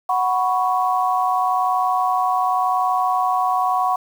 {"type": "chord", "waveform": "sine", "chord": "F# suspended fourth", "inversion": "none", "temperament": "equal", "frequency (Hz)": [740, 987.8, 1108.7], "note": ["F#5", "B5", "C#6"], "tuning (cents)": [0, 0, 0], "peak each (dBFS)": [-19, -23, -21], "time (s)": [0.09, 3.96], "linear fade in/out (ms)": 5, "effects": ["7-bit"]}